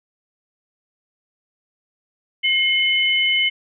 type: tone pair together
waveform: sine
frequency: 2143 / 3013 Hz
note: C7 / F#7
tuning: +41 / +31 cents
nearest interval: tritone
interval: 590 cents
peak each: -18 dBFS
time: 2.43-3.5 s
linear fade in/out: 20 ms
effects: none